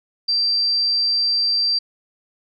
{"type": "tone", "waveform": "sine", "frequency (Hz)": 4699, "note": "D8", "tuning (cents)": 0, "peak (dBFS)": -16, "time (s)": [0.28, 1.79], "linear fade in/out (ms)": 10, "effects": []}